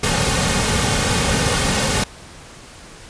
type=noise with comb filter; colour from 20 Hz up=pink; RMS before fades=-18 dBFS; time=0.03-2.04 s; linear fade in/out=5 ms; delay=3 ms; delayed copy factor=-0.55; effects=pink hiss -40 dBFS RMS until 3.09 s + resampled to 22050 Hz